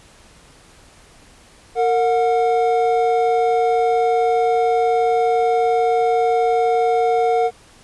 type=tone pair together; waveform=triangle; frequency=459.4 / 728 Hz; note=A#4 / F#5; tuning=-25 / -28 cents; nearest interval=minor sixth; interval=797 cents; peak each=-15 / -15 dBFS; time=1.75-7.51 s; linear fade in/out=50 ms; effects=pink hiss -48 dBFS RMS until 7.83 s + resampled to 24000 Hz